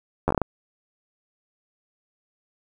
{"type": "slowing click train", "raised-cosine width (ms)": 1, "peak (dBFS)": -7, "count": 7, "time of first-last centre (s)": [0.28, 0.417], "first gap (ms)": 11, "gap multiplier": 1.29, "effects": ["8-bit"]}